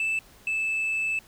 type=tone pair in turn; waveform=sine; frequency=2637 / 2626 Hz; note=E7 / E7; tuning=0 / -7 cents; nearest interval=unison; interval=7 cents; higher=first; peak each=-21 / -22 dBFS; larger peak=first; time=0-0.19 / 0.47-1.19 s; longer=second; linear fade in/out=2 ms; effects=tanh soft clip ceiling -23 dBFS + pink hiss -54 dBFS RMS until 1.27 s